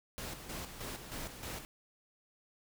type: noise with tremolo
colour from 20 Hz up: pink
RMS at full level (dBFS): -42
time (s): 0.18-1.65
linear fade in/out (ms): 0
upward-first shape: square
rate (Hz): 3.2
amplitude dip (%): 55
effects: none